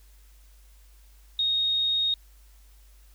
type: tone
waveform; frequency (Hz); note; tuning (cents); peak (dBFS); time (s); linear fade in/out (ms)
sine; 3729; A#7; 0; -22; 1.39-2.14; 2
effects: added 50 Hz sine -51 dBFS peak until 3.14 s + white hiss -62 dBFS RMS until 3.14 s